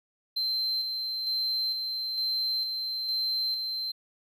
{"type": "tone with tremolo", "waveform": "triangle", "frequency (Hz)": 4111, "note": "C8", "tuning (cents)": -31, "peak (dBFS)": -25, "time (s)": [0.36, 3.92], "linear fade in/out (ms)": 10, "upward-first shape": "square", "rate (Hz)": 1.1, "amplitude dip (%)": 35, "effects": []}